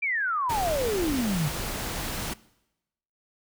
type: exponential sweep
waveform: sine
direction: down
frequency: 2400 to 140.7 Hz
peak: -24 dBFS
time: 0.02-1.49 s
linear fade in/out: 10 ms
type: noise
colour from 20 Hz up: pink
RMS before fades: -32 dBFS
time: 0.49-2.34 s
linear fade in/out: 10 ms
effects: noise-tail reverb RT60 0.9 s tail -21 dB re dry